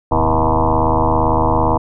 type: tone with frequency modulation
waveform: sine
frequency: 479.8 Hz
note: A#4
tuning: 50 cents sharp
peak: -11 dBFS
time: 0.11-1.78 s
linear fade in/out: 10 ms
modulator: 77.7 Hz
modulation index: 7.2
effects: none